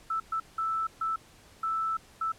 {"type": "tone bursts at uneven times", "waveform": "sine", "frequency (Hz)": 1319, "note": "E6", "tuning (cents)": 1, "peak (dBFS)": -27, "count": 6, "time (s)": [[0.1, 0.2], [0.32, 0.4], [0.58, 0.87], [1.01, 1.16], [1.63, 1.97], [2.21, 2.32]], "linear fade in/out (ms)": 5, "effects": ["pink hiss -56 dBFS RMS until 2.38 s", "low-pass 11000 Hz 12 dB/octave"]}